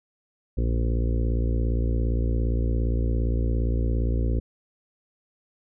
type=harmonic tone; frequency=57.4 Hz; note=A#1; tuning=26 cents flat; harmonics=1 / 2 / 4 / 5 / 6 / 7 / 8 / 9; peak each=-22 / -28 / -34 / -36 / -38 / -39 / -40 / -41 dBFS; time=0.57-4.4 s; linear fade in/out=10 ms; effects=none